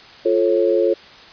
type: chord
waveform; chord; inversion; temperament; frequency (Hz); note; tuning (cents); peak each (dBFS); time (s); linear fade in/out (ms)
sine; F augmented; none; just; 349.2 / 436.5 / 545.7; F4 / A4 / C#5; 0 / -14 / -27; -18; 0.25-0.94; 10
effects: white hiss -42 dBFS RMS until 1.32 s + resampled to 11025 Hz